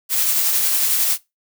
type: noise with tremolo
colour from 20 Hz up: blue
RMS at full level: -17 dBFS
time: 0.09-1.18 s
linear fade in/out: 50 ms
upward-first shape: sine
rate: 11 Hz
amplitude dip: 25%
effects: noise-tail reverb RT60 0.2 s tail -20 dB re dry